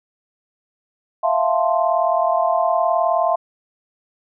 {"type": "chord", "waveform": "sine", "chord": "F major seventh", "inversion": "third", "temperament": "equal", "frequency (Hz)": [659.3, 698.5, 880, 1046.5], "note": ["E5", "F5", "A5", "C6"], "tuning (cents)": [0, 0, 0, 0], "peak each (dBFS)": [-19, -19, -25, -22], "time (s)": [1.23, 3.36], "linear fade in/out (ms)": 10, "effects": []}